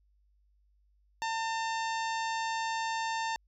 harmonic tone, 900 Hz, A5, 39 cents sharp, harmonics 1 / 2 / 3 / 4 / 5 / 6 / 7 / 8, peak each -32 / -38 / -42 / -44 / -46 / -48 / -49 / -50 dBFS, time 1.22-3.36 s, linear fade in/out 0 ms, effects added 50 Hz sine -65 dBFS peak until 3.47 s

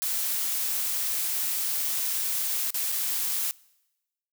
blue noise with dropouts, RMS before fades -28 dBFS, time 0.02-3.51 s, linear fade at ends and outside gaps 0 ms, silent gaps 2.705-2.743 / 2.919-2.923 s, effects noise-tail reverb RT60 1.0 s tail -24 dB re dry

